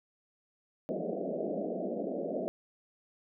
white band-pass noise, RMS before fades -35 dBFS, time 0.89-2.48 s, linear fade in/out 0 ms, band 170 to 680 Hz, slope 96 dB/octave, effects none

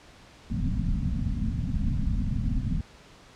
pink low-pass noise, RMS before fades -27 dBFS, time 0.5-2.81 s, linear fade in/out 2 ms, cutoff 260 Hz, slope 96 dB/octave, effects pink hiss -52 dBFS RMS until 3.35 s + low-pass 6000 Hz 12 dB/octave

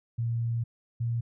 sine tone pair in turn, 116.54 / 117.22 Hz, A#2 / A#2, 0 / +10 cents, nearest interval unison, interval 10 cents, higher second, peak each -26 dBFS, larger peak neither, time 0.18-0.64 / 1-1.21 s, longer first, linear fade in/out 10 ms, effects none

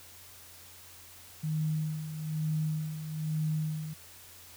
sine tone with tremolo, 155.56 Hz, D#3, in tune, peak -27 dBFS, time 1.43-3.94 s, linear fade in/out 10 ms, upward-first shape sine, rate 1.1 Hz, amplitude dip 65%, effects added 88 Hz sine -60 dBFS peak until 4.56 s + white hiss -52 dBFS RMS until 4.56 s

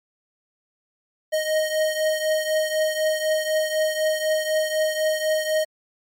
square beating tone pair, 622.3 / 626.3 Hz, D#5 / D#5, 0 / +11 cents, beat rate 4 Hz, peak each -22 / -27 dBFS, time 1.32-5.65 s, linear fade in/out 20 ms, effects MP3 64 kbps

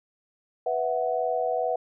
sine chord, B suspended fourth, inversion none, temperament just, 493.9 / 658.5 / 740.8 Hz, B4 / E5 / F#5, 0 / -2 / +2 cents, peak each -28 dBFS, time 0.66-1.76 s, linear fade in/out 5 ms, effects none

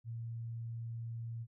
sine tone, 115.5 Hz, A#2, 16 cents flat, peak -39 dBFS, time 0.04-1.47 s, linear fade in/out 50 ms, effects none

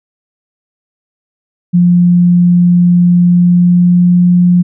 sine tone with pitch glide, 175.9 to 177.33 Hz, F3 to F3, +13 to +27 cents, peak -4 dBFS, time 1.73-4.63 s, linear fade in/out 20 ms, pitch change +14 cents, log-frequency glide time 3.24-4.23 s, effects none

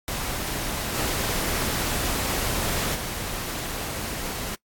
pink noise with level steps, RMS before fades -29 / -26 / -31 dBFS, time 0.08-4.55 s, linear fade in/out 0 ms, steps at 0.94 / 2.94 s, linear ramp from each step 20 ms, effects noise-tail reverb RT60 0.1 s tail -23 dB re dry + AAC 64 kbps

